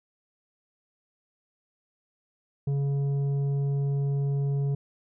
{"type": "tone with tanh clipping", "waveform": "sine", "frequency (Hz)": 140.1, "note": "C#3", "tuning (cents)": 19, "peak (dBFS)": -25, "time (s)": [2.67, 4.75], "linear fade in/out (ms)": 5, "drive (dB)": 7, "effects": []}